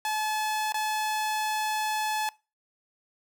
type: tone with dropouts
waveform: sawtooth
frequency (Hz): 860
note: A5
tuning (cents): -40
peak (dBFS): -23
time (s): 0.05-2.29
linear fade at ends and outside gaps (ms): 1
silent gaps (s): 0.722-0.743
effects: noise-tail reverb RT60 0.3 s tail -23 dB re dry